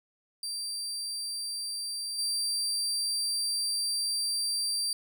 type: tone with level steps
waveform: 30% pulse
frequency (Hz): 4699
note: D8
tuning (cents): 0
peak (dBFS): -30 / -25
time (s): 0.43-4.93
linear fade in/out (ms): 2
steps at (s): 2.18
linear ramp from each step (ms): 10
effects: none